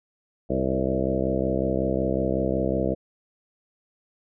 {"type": "harmonic tone with a mistuned harmonic", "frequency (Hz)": 65.41, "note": "C2", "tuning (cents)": 0, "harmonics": [1, 2, 3, 4, 5, 6, 7, 8, 9, 10], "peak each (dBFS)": [-32, -32, -29, -32, -29, -33, -30, -31, -31, -33], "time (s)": [0.49, 2.95], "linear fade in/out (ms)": 20, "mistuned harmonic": 8, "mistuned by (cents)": 18, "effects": []}